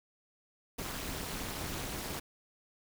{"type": "noise with amplitude modulation", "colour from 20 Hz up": "pink", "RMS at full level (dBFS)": -35, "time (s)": [0.78, 2.2], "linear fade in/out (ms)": 10, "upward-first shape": "sine", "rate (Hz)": 231, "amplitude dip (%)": 95, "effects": []}